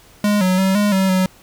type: tone with pitch steps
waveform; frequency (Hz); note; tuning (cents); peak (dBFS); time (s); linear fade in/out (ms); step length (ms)
square; 207 / 184.9 / 190.8 / 206.5 / 190.9 / 186.3; G#3 / F#3 / G3 / G#3 / G3 / F#3; -5 / -1 / -47 / -10 / -46 / +12; -14; 0.24-1.26; 2; 170
effects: pink hiss -48 dBFS RMS until 1.42 s